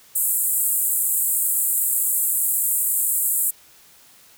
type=band-pass noise; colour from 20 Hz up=white; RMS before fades=-21 dBFS; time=0.15-3.51 s; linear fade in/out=10 ms; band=7500 to 16000 Hz; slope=96 dB/octave; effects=white hiss -51 dBFS RMS until 4.37 s